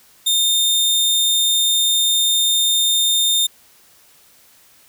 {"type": "tone", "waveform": "sawtooth", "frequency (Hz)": 3635, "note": "A#7", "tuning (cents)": -44, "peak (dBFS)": -11, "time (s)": [0.26, 3.47], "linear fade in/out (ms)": 10, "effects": ["white hiss -51 dBFS RMS until 4.88 s"]}